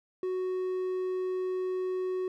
triangle tone, 370 Hz, F#4, in tune, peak -27 dBFS, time 0.23-2.28 s, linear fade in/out 2 ms, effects none

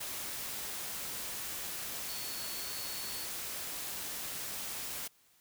sine tone in noise, 4416 Hz, C#8, 7 cents flat, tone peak -45 dBFS, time 2.08-3.26 s, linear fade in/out 10 ms, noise white, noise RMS -40 dBFS, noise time 0-5.08 s, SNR -8 dB, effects white hiss -67 dBFS RMS until 5.4 s

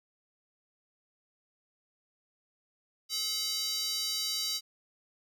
square tone with high-pass filter, 428.6 Hz, A4, 45 cents flat, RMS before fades -33 dBFS, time 3.09-4.61 s, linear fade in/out 50 ms, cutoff 4400 Hz, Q 3.2, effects none

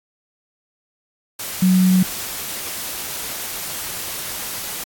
sine tone in noise, 185 Hz, F#3, in tune, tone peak -11 dBFS, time 1.62-2.03 s, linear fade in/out 5 ms, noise white, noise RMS -28 dBFS, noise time 1.39-4.84 s, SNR +14 dB, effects AAC 64 kbps

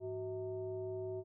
sine tone with frequency modulation, 373.8 Hz, F#4, 18 cents sharp, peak -38 dBFS, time 0-1.24 s, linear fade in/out 50 ms, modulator 271 Hz, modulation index 0.76, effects none

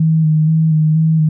sine tone with vibrato, 157.6 Hz, D#3, 23 cents sharp, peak -9 dBFS, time 0-1.29 s, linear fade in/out 5 ms, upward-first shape square, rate 2.1 Hz, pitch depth 24 cents each way, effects none

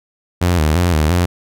sawtooth tone with vibrato, 82.41 Hz, E2, in tune, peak -8 dBFS, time 0.41-1.26 s, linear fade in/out 10 ms, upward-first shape square, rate 2.9 Hz, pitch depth 120 cents each way, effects none

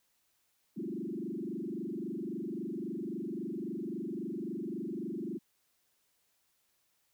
sine tone with frequency modulation, 277.2 Hz, C#4, in tune, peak -35 dBFS, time 0.76-5.39 s, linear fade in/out 20 ms, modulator 23.7 Hz, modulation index 3.8, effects white hiss -75 dBFS RMS until 7.13 s

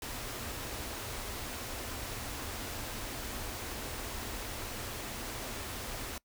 pink band-stop noise, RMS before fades -40 dBFS, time 0.02-6.18 s, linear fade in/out 2 ms, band 140 to 200 Hz, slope 96 dB/octave, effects noise-tail reverb RT60 0.1 s tail -23 dB re dry

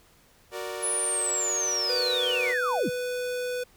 sawtooth chord, Gb augmented, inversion none, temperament equal, 370 / 466.2 / 587.3 Hz, Gb4 / Bb4 / D5, 0 / 0 / 0 cents, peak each -33 / -33 / -33 dBFS, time 0.51-2.55 s, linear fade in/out 50 ms
sine linear sweep, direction down, 10220 to 96 Hz, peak -25 dBFS, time 0.82-2.9 s, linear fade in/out 20 ms
square tone, 496.1 Hz, B4, 8 cents sharp, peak -29 dBFS, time 1.89-3.64 s, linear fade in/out 10 ms
effects pink hiss -59 dBFS RMS until 3.76 s

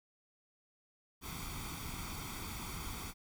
pink noise with comb filter, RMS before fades -43 dBFS, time 1.21-3.14 s, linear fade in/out 50 ms, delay 0.87 ms, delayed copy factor +0.7, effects none

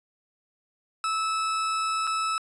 40% pulse tone with dropouts, 1306 Hz, E6, 17 cents flat, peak -24 dBFS, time 1.04-2.38 s, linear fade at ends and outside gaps 1 ms, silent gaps 2.07-2.074 s, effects resampled to 24000 Hz + 11-bit

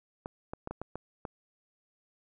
clicks, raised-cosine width 1 ms, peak -23 dBFS, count 7, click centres 0.259 / 0.535 / 0.674 / 0.71 / 0.816 / 0.956 / 1.252 s, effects none

